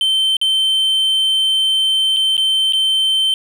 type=tone with dropouts; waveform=triangle; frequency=3100 Hz; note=G7; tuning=20 cents flat; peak=-11 dBFS; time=0.01-3.34 s; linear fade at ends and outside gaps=1 ms; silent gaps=0.368-0.414 / 2.164-2.168 / 2.368-2.378 / 2.724-2.733 s; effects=none